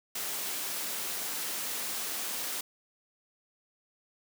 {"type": "high-pass noise", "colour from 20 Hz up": "white", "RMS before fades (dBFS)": -35, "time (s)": [0.15, 2.61], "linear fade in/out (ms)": 5, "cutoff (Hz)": 200, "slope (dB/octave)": 12, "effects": []}